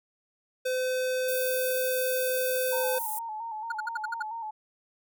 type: tone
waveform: square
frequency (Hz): 511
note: C5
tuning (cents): -41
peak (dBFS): -27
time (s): 0.65-2.99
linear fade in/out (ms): 10
type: high-pass noise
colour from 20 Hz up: pink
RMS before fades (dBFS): -35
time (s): 1.28-3.19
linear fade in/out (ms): 5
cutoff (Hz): 10000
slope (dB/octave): 24
type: tone with vibrato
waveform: sine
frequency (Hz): 890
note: A5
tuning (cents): +20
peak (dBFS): -33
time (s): 2.72-4.51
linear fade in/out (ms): 10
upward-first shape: square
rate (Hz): 4.4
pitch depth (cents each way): 58
type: tone bursts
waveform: triangle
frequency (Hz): 1434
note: F6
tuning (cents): +45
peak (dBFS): -26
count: 7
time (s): 3.7-4.225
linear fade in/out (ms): 5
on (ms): 21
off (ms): 63
effects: none